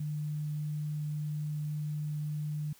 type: tone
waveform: sine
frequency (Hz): 150.3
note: D3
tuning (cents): +40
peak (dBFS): -32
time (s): 0-2.73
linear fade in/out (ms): 5
effects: white hiss -60 dBFS RMS until 2.79 s